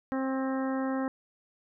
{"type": "harmonic tone with a mistuned harmonic", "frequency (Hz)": 265.1, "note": "C4", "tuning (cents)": 23, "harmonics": [1, 2, 3, 4, 5, 6, 7], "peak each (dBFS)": [-29, -35, -39, -41, -43, -45, -46], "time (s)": [0.12, 1.08], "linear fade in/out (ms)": 0, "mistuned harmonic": 5, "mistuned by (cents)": -17, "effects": []}